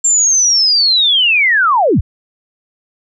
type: linear sweep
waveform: sine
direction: down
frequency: 7410 to 33.12 Hz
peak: -8 dBFS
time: 0.04-2.01 s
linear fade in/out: 10 ms
effects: none